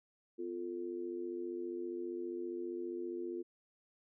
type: tone with amplitude modulation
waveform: sine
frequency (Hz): 349.2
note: F4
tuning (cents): 0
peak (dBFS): -34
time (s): 0.38-3.43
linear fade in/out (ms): 20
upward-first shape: sine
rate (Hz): 95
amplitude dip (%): 85
effects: none